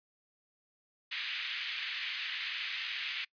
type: band-pass noise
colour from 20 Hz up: pink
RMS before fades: -38 dBFS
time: 1.11-3.25 s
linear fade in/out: 10 ms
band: 2000 to 3700 Hz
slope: 24 dB/octave
effects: noise-tail reverb RT60 0.1 s tail -24 dB re dry + resampled to 11025 Hz